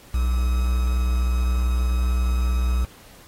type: tone with quantisation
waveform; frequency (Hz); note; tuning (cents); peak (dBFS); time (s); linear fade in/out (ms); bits
triangle; 61.74; B1; 0; -16; 0.14-2.85; 5; 6
effects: pink hiss -49 dBFS RMS until 3.27 s + AAC 48 kbps